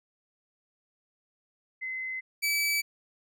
sine / sawtooth tone pair in turn, 2049 / 2300 Hz, C7 / D7, -37 / -37 cents, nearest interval major second, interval 200 cents, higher second, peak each -32 / -22 dBFS, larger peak second, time 1.81-2.21 / 2.42-2.82 s, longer neither, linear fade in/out 20 ms, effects none

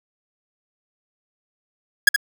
45% pulse tone with echo, 1661.2 Hz, G#6, in tune, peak -7 dBFS, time 2.07-2.09 s, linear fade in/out 5 ms, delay 72 ms, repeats 1, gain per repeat -7 dB, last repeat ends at 2.162 s, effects none

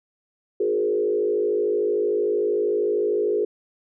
sine tone with frequency modulation, 420 Hz, G#4, 19 cents sharp, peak -19 dBFS, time 0.6-3.45 s, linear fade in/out 5 ms, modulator 53.2 Hz, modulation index 1.1, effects none

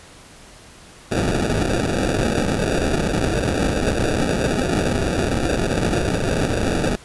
white noise with sample-and-hold, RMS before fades -20 dBFS, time 1.11-6.96 s, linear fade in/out 10 ms, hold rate 1050 Hz, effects pink hiss -44 dBFS RMS until 7.04 s + resampled to 24000 Hz

